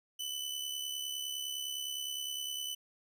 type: tone with amplitude modulation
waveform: sawtooth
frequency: 3000 Hz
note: F#7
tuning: 23 cents sharp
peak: -31 dBFS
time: 0.19-2.75 s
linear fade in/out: 10 ms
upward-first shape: sine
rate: 69.8 Hz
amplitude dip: 55%
effects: none